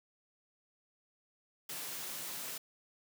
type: high-pass noise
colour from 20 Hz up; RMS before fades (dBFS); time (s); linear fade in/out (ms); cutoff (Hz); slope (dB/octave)
white; -42; 1.69-2.58; 5; 120; 96
effects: none